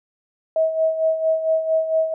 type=tone with tremolo; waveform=sine; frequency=641 Hz; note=E5; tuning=49 cents flat; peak=-14 dBFS; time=0.56-2.14 s; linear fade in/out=2 ms; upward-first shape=sine; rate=4.4 Hz; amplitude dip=65%; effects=none